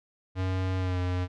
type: tone with pitch glide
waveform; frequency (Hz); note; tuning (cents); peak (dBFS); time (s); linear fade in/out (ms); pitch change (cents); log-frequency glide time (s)
square; 93.3 to 90.38; F#2 to F#2; +15 to -40; -27; 0.35-1.28; 50; -55; 0.78-0.98
effects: low-pass 4000 Hz 12 dB/octave